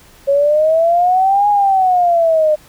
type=exponential two-way sweep; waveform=sine; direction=up then down; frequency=550 to 830.6 to 603 Hz; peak=-9 dBFS; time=0.27-2.56 s; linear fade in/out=20 ms; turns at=1.49 s; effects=pink hiss -45 dBFS RMS until 2.68 s